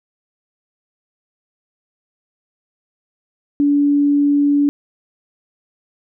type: tone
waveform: sine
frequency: 287.3 Hz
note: D4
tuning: 38 cents flat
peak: -11 dBFS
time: 3.6-4.69 s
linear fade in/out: 0 ms
effects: none